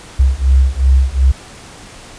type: beating tone pair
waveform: sine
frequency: 64.9 / 67.6 Hz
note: C2 / C#2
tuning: -13 / -43 cents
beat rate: 2.7 Hz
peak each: -11 dBFS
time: 0.19-1.32 s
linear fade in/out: 10 ms
effects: pink hiss -36 dBFS RMS until 2.18 s + resampled to 22050 Hz